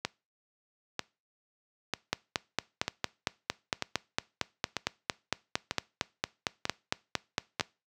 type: two click trains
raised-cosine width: 0.2 ms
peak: -9 / -12 dBFS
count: 25 / 9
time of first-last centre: 2.13-7.609 / 0.05-7.597 s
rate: 4.38 / 1.06 Hz
effects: noise-tail reverb RT60 0.3 s tail -23 dB re dry + high-pass 80 Hz 12 dB/octave